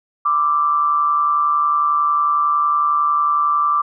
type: tone with amplitude modulation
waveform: sine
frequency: 1174.7 Hz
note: D6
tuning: in tune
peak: -11 dBFS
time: 0.25-3.82 s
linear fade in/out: 10 ms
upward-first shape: sine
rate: 151 Hz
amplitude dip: 55%
effects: none